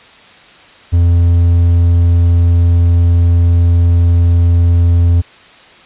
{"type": "tone", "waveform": "triangle", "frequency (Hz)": 85.9, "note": "F2", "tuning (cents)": -28, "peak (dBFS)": -4, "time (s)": [0.92, 5.22], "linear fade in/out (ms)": 20, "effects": ["white hiss -40 dBFS RMS until 5.85 s", "resampled to 8000 Hz"]}